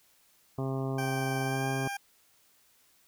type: harmonic tone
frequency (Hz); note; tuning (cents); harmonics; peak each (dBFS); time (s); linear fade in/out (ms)
133.7; C3; +38; 1 / 2 / 3 / 4 / 5 / 6 / 7 / 8 / 9; -32 / -36 / -37 / -45 / -41 / -46 / -50 / -46 / -50; 0.58-1.88; 5
type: tone with pitch glide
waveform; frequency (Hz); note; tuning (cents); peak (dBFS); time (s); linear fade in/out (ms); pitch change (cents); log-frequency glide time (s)
20% pulse; 781 to 798.3; G5 to G5; -7 to +31; -29; 0.98-1.97; 5; +38; 1.41-1.66
effects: white hiss -65 dBFS RMS until 3.07 s